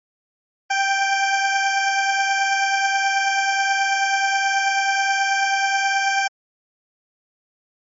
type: beating tone pair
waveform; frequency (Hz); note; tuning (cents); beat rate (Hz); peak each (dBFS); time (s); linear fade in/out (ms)
20% pulse; 784 / 793.3; G5 / G5; 0 / +20; 9.3; -13 / -21; 0.7-6.28; 10
effects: MP3 32 kbps